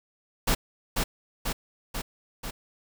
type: noise with echo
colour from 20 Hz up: pink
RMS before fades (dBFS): -23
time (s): 0.47-0.55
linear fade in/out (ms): 10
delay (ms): 490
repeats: 4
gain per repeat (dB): -3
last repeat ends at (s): 2.51
effects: none